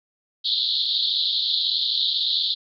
pink band-pass noise, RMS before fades -23 dBFS, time 0.44-2.55 s, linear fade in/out 20 ms, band 3400 to 4400 Hz, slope 96 dB/octave, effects none

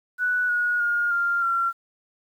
sine tone with pitch steps, 1480 / 1451.2 / 1423 / 1395.3 / 1368.2 Hz, F#6 / F#6 / F6 / F6 / F6, 0 / -34 / +32 / -2 / -36 cents, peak -20 dBFS, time 0.18-1.73 s, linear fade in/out 50 ms, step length 310 ms, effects 9-bit

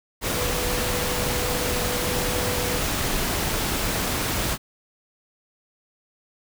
sine tone in noise, 493.9 Hz, B4, in tune, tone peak -30 dBFS, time 0.34-2.81 s, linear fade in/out 50 ms, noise pink, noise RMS -25 dBFS, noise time 0.21-4.58 s, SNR -8 dB, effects none

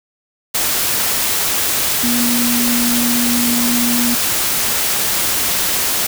sine tone in noise, 240 Hz, B3, 49 cents flat, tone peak -16 dBFS, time 2.03-4.15 s, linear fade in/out 10 ms, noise white, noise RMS -17 dBFS, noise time 0.54-6.07 s, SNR -2 dB, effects none

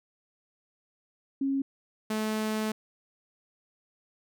sine / sawtooth tone pair in turn, 272.9 / 216.6 Hz, C#4 / A3, -27 / -27 cents, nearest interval major third, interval 400 cents, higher first, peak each -25 / -24 dBFS, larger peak second, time 1.41-1.62 / 2.1-2.72 s, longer second, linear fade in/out 5 ms, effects none

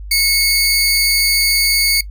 sawtooth tone pair together, 2187 / 4639 Hz, C#7 / D8, -24 / -22 cents, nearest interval octave + minor second, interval 1302 cents, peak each -12 dBFS, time 0.11-2.01 s, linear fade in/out 5 ms, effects noise-tail reverb RT60 0.1 s tail -19 dB re dry + added 50 Hz sine -27 dBFS peak until 2.1 s

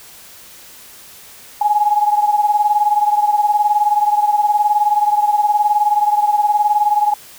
sine beating tone pair, 830.6 / 849.6 Hz, G#5 / G#5, 0 / +39 cents, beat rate 19 Hz, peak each -13 / -17 dBFS, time 1.61-7.14 s, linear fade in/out 5 ms, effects white hiss -40 dBFS RMS until 7.38 s

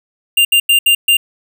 square tone bursts at uneven times, 2794 Hz, F7, in tune, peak -8 dBFS, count 5, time 0.37-0.45 / 0.52-0.6 / 0.69-0.79 / 0.86-0.95 / 1.08-1.17 s, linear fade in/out 5 ms, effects none

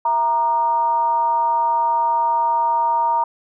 sine tone with frequency modulation, 935 Hz, A#5, 5 cents sharp, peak -15 dBFS, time 0.05-3.24 s, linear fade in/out 5 ms, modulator 270 Hz, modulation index 0.42, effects none

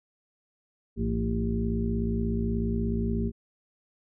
harmonic tone with a mistuned harmonic, 56.6 Hz, A1, 50 cents sharp, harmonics 1 / 2 / 3 / 4 / 6 / 7, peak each -30 / -33 / -34 / -29 / -41 / -35 dBFS, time 0.96-3.32 s, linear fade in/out 50 ms, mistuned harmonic 2, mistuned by -87 cents, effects none

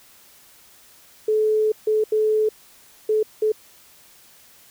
sine tone bursts at uneven times, 431.5 Hz, A4, 34 cents flat, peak -16 dBFS, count 5, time 1.28-1.72 / 1.87-2.04 / 2.12-2.49 / 3.09-3.23 / 3.42-3.52 s, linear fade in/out 5 ms, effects white hiss -51 dBFS RMS until 4.7 s

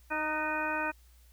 harmonic tone with a mistuned harmonic, 309.3 Hz, D#4, 10 cents flat, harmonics 1 / 2 / 3 / 4 / 5 / 6 / 8, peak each -39 / -38 / -35 / -40 / -35 / -41 / -37 dBFS, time 0.1-0.92 s, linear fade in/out 20 ms, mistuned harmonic 5, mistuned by -36 cents, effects added 60 Hz sine -56 dBFS peak until 1.32 s + white hiss -66 dBFS RMS until 1.32 s

